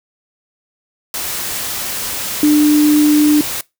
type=tone in noise; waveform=sine; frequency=298.5 Hz; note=D4; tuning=28 cents sharp; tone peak=-7 dBFS; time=2.43-3.41 s; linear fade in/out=2 ms; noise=white; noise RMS=-22 dBFS; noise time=1.14-3.61 s; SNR=+12 dB; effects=noise-tail reverb RT60 0.2 s tail -21 dB re dry